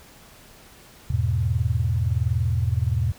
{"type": "chord", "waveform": "sine", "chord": "E major", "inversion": "none", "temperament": "equal", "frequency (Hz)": [82.41, 103.83, 123.47], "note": ["E2", "G#2", "B2"], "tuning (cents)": [0, 0, 0], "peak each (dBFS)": -24, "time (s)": [1.1, 3.12], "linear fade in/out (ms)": 5, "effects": ["pink hiss -49 dBFS RMS until 3.18 s"]}